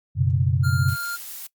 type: chord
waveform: sine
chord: F# suspended fourth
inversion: none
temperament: equal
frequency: 92.5 / 123.47 / 138.59 Hz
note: F#2 / B2 / C#3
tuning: 0 / 0 / 0 cents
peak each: -22 dBFS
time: 0.15-0.96 s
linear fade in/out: 50 ms
type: tone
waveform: square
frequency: 1400 Hz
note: F6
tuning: 4 cents sharp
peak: -28 dBFS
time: 0.63-1.17 s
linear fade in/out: 20 ms
type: noise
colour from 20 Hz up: blue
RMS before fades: -36 dBFS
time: 0.88-1.47 s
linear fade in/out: 5 ms
effects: noise-tail reverb RT60 0.1 s tail -21 dB re dry + Opus 48 kbps